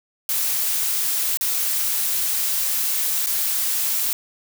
blue noise with dropouts, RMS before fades -22 dBFS, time 0.29-4.13 s, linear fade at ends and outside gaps 1 ms, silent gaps 1.372-1.41 / 3.262-3.269 s, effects none

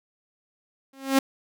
sawtooth tone with exponential growth, 269.6 Hz, C#4, 48 cents flat, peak -10 dBFS, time 0.93-1.19 s, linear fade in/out 5 ms, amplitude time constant 56 ms, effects none

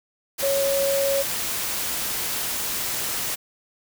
sine tone in noise, 553 Hz, C#5, 4 cents flat, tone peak -20 dBFS, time 0.42-1.23 s, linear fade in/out 20 ms, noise white, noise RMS -27 dBFS, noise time 0.38-3.36 s, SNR +4 dB, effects none

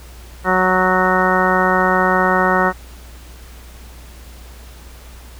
harmonic tone, 185 Hz, F#3, in tune, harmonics 1 / 2 / 3 / 4 / 5 / 6 / 7 / 8 / 10, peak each -21 / -21 / -21 / -21 / -21 / -21 / -21 / -21 / -21 dBFS, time 0.44-2.73 s, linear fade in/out 50 ms, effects added 60 Hz sine -36 dBFS peak until 5.39 s + pink hiss -43 dBFS RMS until 5.39 s

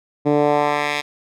10% pulse tone with band-pass filter sweep, 146.83 Hz, D3, in tune, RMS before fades -18 dBFS, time 0.25-1.02 s, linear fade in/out 20 ms, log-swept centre 300 to 3000 Hz, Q 1.1, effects none

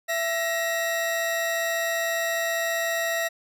40% pulse tone pair together, 669 / 1892.2 Hz, E5 / A#6, +25 / +25 cents, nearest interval octave + tritone, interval 1800 cents, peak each -26 dBFS, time 0.08-3.29 s, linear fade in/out 20 ms, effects none

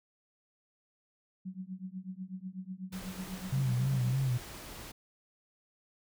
sine tone with tremolo, 186.8 Hz, F#3, 17 cents sharp, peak -35 dBFS, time 1.45-4.13 s, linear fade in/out 10 ms, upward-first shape triangle, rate 8.1 Hz, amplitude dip 100%
pink noise, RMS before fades -46 dBFS, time 2.92-4.92 s, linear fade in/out 10 ms
sine tone with vibrato, 128.8 Hz, C3, 27 cents flat, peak -27 dBFS, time 3.52-4.38 s, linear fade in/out 10 ms, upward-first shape sine, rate 3.3 Hz, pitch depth 91 cents each way
effects none

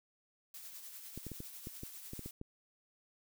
blue noise with tremolo, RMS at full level -48 dBFS, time 0.54-2.31 s, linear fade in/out 2 ms, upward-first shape triangle, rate 10 Hz, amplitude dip 45%
clicks, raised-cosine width 3 ms, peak -31 dBFS, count 10, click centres 1.176 / 1.267 / 1.317 / 1.404 / 1.671 / 1.834 / 2.134 / 2.193 / 2.26 / 2.414 s
effects none

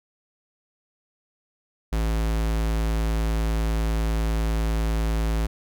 square tone, 55 Hz, A1, in tune, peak -22 dBFS, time 1.92-5.47 s, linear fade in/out 10 ms, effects none

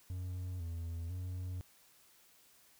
triangle tone with vibrato, 87.31 Hz, F2, in tune, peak -36 dBFS, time 0.1-1.61 s, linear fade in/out 0 ms, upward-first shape square, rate 1 Hz, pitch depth 70 cents each way, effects white hiss -65 dBFS RMS until 2.79 s

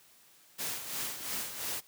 white noise with tremolo, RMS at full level -35 dBFS, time 0.58-1.81 s, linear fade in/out 20 ms, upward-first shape sine, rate 2.9 Hz, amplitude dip 60%, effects white hiss -61 dBFS RMS until 1.87 s + high-pass 80 Hz 12 dB/octave

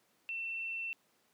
sine tone, 2691 Hz, E7, 35 cents sharp, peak -36 dBFS, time 0.29-0.93 s, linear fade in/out 0 ms, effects pink hiss -72 dBFS RMS until 1.33 s + high-pass 200 Hz 12 dB/octave

